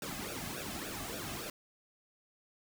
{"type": "noise with flanger", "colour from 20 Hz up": "pink", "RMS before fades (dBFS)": -41, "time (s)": [0.02, 1.5], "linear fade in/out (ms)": 2, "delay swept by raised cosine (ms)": [0.96, 2.16], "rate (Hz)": 3.5, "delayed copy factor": -0.8, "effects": []}